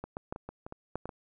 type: clicks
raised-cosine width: 1 ms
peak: -24 / -22 / -21 / -26 / -26 / -27 / -27 / -19 / -24 / -27 dBFS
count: 10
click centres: 0.04 / 0.169 / 0.325 / 0.361 / 0.49 / 0.665 / 0.724 / 0.956 / 1.056 / 1.092 s
effects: none